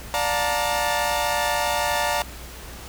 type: chord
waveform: sawtooth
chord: Bb major seventh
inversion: first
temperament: equal with one note detuned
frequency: 587.3 / 713.5 / 880 / 932.3 Hz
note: D5 / F5 / A5 / Bb5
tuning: 0 / +37 / 0 / 0 cents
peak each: -23 dBFS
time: 0.14-2.22 s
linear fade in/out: 0 ms
effects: added 60 Hz sine -40 dBFS peak until 2.88 s + pink hiss -40 dBFS RMS until 2.88 s